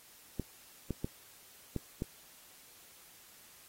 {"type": "clicks", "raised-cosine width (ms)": 3, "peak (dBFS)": -21, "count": 5, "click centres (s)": [0.397, 0.907, 1.045, 1.763, 2.021], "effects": ["white hiss -58 dBFS RMS until 3.68 s", "AAC 48 kbps"]}